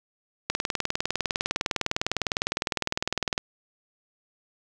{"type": "click train", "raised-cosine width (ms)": 0.2, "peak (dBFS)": -7, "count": 58, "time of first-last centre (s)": [0.5, 3.379], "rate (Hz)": 19.8, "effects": []}